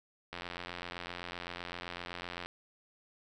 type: click train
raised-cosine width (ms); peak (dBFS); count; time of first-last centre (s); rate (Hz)
0.3; -24; 188; 0.33-2.46; 87.8
effects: none